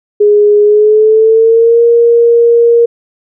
sine tone with pitch glide, 415.3 to 468.9 Hz, G#4 to A#4, 0 to +10 cents, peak -3 dBFS, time 0.2-2.86 s, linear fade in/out 10 ms, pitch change +210 cents, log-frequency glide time 0.63-1.82 s, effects none

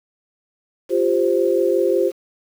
sine chord, F suspended second, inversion none, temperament equal with one note detuned, 349.2 / 394.7 / 523.3 Hz, F4 / G4 / C5, 0 / +12 / 0 cents, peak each -19 dBFS, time 0.89-2.12 s, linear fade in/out 50 ms, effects 7-bit

